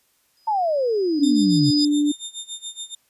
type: tone with exponential growth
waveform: sine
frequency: 4978 Hz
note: D#8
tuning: in tune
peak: -19 dBFS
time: 0.37-1.85 s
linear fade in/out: 2 ms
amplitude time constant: 320 ms
type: exponential sweep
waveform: sine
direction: down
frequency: 908 to 130.81 Hz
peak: -18 dBFS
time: 0.47-1.71 s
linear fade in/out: 10 ms
type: tone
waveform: sine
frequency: 293.7 Hz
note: D4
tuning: in tune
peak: -16 dBFS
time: 1.19-2.12 s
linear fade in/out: 10 ms
type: tone with tremolo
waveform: 25% pulse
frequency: 3629 Hz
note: A#7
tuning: 47 cents flat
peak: -25 dBFS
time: 1.23-2.95 s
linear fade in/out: 5 ms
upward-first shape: sine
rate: 7.1 Hz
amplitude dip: 90%
effects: white hiss -64 dBFS RMS until 3.09 s + resampled to 32000 Hz